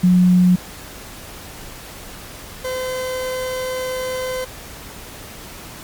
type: tone pair in turn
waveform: sine / 40% pulse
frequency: 180.7 / 512.6 Hz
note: F#3 / C5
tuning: -41 / -36 cents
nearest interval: octave + tritone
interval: 1805 cents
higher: second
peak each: -9 / -21 dBFS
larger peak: first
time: 0.03-0.56 / 2.64-4.45 s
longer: second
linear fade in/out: 10 ms
effects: pink hiss -36 dBFS RMS until 5.83 s + MP3 96 kbps